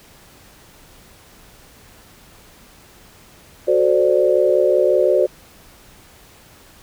sine chord, D dominant seventh, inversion first, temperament equal with one note detuned, 370 / 440 / 521.7 / 587.3 Hz, F#4 / A4 / C5 / D5, 0 / 0 / -5 / 0 cents, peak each -17 / -22 / -17 / -17 dBFS, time 3.67-5.27 s, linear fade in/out 20 ms, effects pink hiss -47 dBFS RMS until 6.82 s

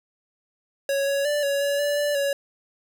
square tone with pitch steps, 554 / 558 / 587 / 561 / 567 / 580 / 584 / 561 Hz, C#5 / C#5 / D5 / C#5 / C#5 / D5 / D5 / C#5, -1 / +11 / -1 / +21 / +39 / -22 / -10 / +21 cents, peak -22 dBFS, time 0.89-2.33 s, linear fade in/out 2 ms, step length 180 ms, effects none

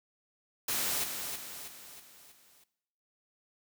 white noise with echo, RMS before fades -32 dBFS, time 0.68-1.04 s, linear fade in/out 5 ms, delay 320 ms, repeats 5, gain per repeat -6 dB, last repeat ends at 2.64 s, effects noise-tail reverb RT60 0.8 s tail -18 dB re dry + high-pass 100 Hz 12 dB/octave

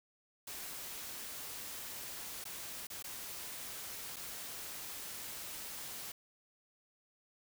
white noise with dropouts, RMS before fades -45 dBFS, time 0.47-6.12 s, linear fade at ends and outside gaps 5 ms, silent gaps 2.441-2.452 / 2.87-2.901 / 3.026-3.041 / 4.161-4.165 s, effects none

